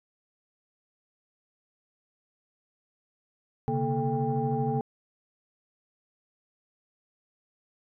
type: tone cluster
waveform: sine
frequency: 130.2 / 143.1 / 234 / 436.1 / 795 Hz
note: C3 / D3 / A#3 / A4 / G5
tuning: -8 / -45 / +7 / -15 / +24 cents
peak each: -31 dBFS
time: 3.68-4.81 s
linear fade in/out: 0 ms
effects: tanh soft clip ceiling -16 dBFS